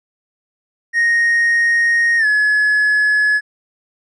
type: tone with pitch glide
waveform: triangle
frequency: 1864.7 to 1700.1 Hz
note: A#6 to G#6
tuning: 0 to +40 cents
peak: -9 dBFS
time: 0.93-3.41 s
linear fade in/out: 50 ms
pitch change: -160 cents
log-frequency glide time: 2.18-2.26 s
effects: tanh soft clip ceiling -5 dBFS + resampled to 24000 Hz